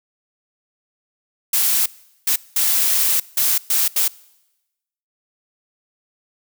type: noise bursts at uneven times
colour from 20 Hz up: blue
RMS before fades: -17 dBFS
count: 6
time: 1.53-1.86 / 2.27-2.36 / 2.56-3.2 / 3.37-3.58 / 3.7-3.88 / 3.96-4.08 s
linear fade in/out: 5 ms
effects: noise-tail reverb RT60 1.0 s tail -23 dB re dry